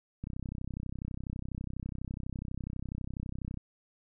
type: click train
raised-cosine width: 5 ms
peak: -25 dBFS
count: 108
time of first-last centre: 0.24-3.573 s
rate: 32.1 Hz
effects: none